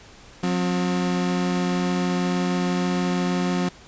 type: tone pair together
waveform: 35% pulse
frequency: 179.8 / 266 Hz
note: F#3 / C4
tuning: -49 / +29 cents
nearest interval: perfect fifth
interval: 678 cents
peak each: -20 / -26 dBFS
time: 0.43-3.69 s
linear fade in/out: 5 ms
effects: pink hiss -47 dBFS RMS until 3.87 s + resampled to 16000 Hz